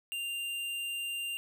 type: tone with hard clipping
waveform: sine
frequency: 2790 Hz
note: F7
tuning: 2 cents flat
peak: -35 dBFS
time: 0.12-1.37 s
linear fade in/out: 0 ms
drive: 15 dB
effects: none